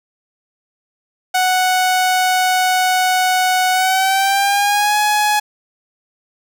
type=tone with pitch glide; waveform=sawtooth; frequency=740 to 840.3 Hz; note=F#5 to G#5; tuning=0 to +20 cents; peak=-9 dBFS; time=1.34-5.4 s; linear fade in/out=10 ms; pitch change=+220 cents; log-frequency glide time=3.72-4.97 s; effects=none